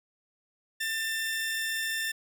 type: tone pair together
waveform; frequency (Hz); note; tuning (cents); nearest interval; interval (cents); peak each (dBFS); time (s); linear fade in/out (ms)
sawtooth; 1786 / 2702; A6 / E7; +25 / +42; perfect fifth; 717; -26 / -37; 0.8-2.12; 10
effects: none